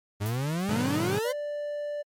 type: exponential sweep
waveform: 40% pulse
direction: up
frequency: 98.8 to 530 Hz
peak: -26 dBFS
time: 0.2-1.33 s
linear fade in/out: 20 ms
type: noise with exponential decay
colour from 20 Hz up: violet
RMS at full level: -36 dBFS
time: 0.26-0.45 s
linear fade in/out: 0 ms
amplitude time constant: 41 ms
type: chord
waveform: sawtooth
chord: G# half-diminished seventh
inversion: none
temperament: just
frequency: 103.83 / 124.59 / 149.51 / 186.89 Hz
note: G#2 / B2 / D3 / F#3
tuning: 0 / +16 / +31 / +18 cents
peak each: -29 / -30 / -30 / -29 dBFS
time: 0.69-1.19 s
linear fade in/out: 0 ms
type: tone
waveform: triangle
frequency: 587.3 Hz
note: D5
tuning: in tune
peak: -28 dBFS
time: 1.24-2.03 s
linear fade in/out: 20 ms
effects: MP3 64 kbps